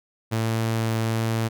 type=tone; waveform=sawtooth; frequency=112.7 Hz; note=A2; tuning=42 cents sharp; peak=-18 dBFS; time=0.31-1.49 s; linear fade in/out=20 ms; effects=none